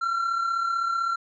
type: tone pair together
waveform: triangle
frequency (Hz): 1359 / 1394.8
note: F6 / F6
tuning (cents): -48 / -3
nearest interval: unison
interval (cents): 45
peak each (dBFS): -22 / -31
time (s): 0.01-1.16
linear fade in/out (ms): 10
effects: resampled to 16000 Hz